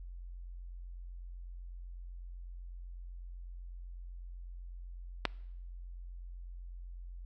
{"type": "clicks", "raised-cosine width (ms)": 0.3, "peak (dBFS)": [-12, -28], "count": 2, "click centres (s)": [5.253, 5.256], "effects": ["noise-tail reverb RT60 0.8 s tail -25 dB re dry", "added 44 Hz sine -43 dBFS peak until 7.25 s"]}